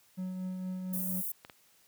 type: tone with tremolo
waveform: triangle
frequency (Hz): 185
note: F#3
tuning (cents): 0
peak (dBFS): -31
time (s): 0.17-1.22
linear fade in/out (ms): 20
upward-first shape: triangle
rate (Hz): 4.3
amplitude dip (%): 35
type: high-pass noise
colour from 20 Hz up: pink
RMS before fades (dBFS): -36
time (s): 0.93-1.32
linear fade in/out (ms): 5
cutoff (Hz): 12000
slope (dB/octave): 24
type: clicks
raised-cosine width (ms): 0.3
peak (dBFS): -30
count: 2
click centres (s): 1.449 / 1.498
effects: white hiss -65 dBFS RMS until 1.87 s + high-pass 60 Hz 12 dB/octave